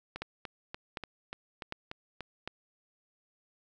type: two click trains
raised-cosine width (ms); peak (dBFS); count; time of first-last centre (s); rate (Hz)
0.3; -20 / -23; 4 / 8; 0.22-2.476 / 0.16-2.207; 1.33 / 3.42
effects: none